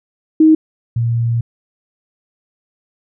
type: tone pair in turn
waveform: sine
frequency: 314.8 / 116.97 Hz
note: D#4 / A#2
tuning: +20 / +6 cents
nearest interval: octave + perfect fourth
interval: 1714 cents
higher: first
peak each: -5 / -13 dBFS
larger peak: first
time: 0.4-0.55 / 0.96-1.41 s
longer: second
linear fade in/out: 5 ms
effects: none